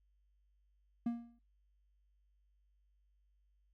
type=tone with exponential decay; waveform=triangle; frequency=235.1 Hz; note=A#3; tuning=15 cents sharp; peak=-28 dBFS; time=1.06-1.39 s; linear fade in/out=5 ms; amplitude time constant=70 ms; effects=noise-tail reverb RT60 0.2 s tail -18 dB re dry + added 50 Hz sine -70 dBFS peak until 3.73 s